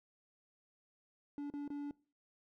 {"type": "tone with dropouts", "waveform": "triangle", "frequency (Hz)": 288, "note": "D4", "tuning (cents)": -34, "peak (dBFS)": -37, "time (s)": [1.38, 1.91], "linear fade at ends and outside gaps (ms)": 1, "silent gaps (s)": [[1.501, 1.538], [1.678, 1.703]], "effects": ["noise-tail reverb RT60 0.4 s tail -22 dB re dry"]}